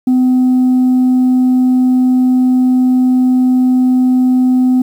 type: tone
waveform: sine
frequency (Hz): 254.1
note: B3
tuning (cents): +49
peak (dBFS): -5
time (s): 0.07-4.82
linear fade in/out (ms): 5
effects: tanh soft clip ceiling -6 dBFS + 7-bit